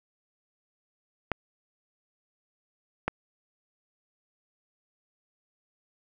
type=clicks; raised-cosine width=0.5 ms; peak=-11 dBFS; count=2; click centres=1.317 / 3.08 s; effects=none